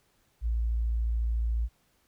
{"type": "tone", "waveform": "sine", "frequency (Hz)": 57, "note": "A#1", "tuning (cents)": -38, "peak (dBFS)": -25, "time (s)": [0.41, 1.69], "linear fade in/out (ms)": 50, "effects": ["pink hiss -69 dBFS RMS until 2.07 s"]}